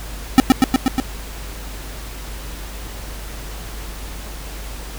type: tone with echo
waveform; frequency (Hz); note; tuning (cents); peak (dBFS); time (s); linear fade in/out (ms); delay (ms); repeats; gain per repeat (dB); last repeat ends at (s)
square; 261.6; C4; 0; -5; 0.38-0.4; 0; 120; 5; -2; 1
effects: added 50 Hz sine -30 dBFS peak until 4.98 s + pink hiss -35 dBFS RMS until 4.98 s